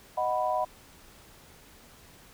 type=chord; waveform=sine; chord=B major; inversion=first; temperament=equal; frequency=622.3 / 740 / 987.8 Hz; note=D#5 / F#5 / B5; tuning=0 / 0 / 0 cents; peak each=-30 / -29 / -30 dBFS; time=0.17-0.65 s; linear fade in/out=10 ms; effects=pink hiss -54 dBFS RMS until 2.33 s